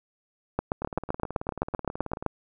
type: two click trains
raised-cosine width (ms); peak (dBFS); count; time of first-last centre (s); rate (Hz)
1; -20 / -11; 27 / 14; 0.82-2.225 / 0.59-2.263; 18.5 / 7.77
effects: none